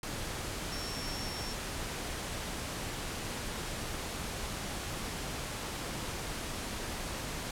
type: tone in noise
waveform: sine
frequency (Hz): 5460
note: F8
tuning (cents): -40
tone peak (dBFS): -42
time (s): 0.72-1.53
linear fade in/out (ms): 2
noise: pink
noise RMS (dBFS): -38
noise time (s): 0.03-7.51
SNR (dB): -7
effects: low-pass 11000 Hz 12 dB/octave